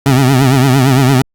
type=tone with vibrato; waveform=25% pulse; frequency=132.4 Hz; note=C3; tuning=21 cents sharp; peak=-3 dBFS; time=0.06-1.22 s; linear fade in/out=2 ms; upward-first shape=triangle; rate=8.8 Hz; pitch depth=130 cents each way; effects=Opus 48 kbps